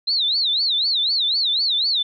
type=tone with vibrato; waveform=sine; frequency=3980 Hz; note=B7; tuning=13 cents sharp; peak=-17 dBFS; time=0.07-2.03 s; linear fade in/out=10 ms; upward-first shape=sine; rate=4 Hz; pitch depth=220 cents each way; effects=none